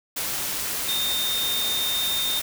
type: tone in noise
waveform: sine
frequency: 3654 Hz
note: A#7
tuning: 35 cents flat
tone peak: -24 dBFS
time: 0.88-2.4 s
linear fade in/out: 10 ms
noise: white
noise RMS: -28 dBFS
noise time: 0.16-2.42 s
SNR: +1 dB
effects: none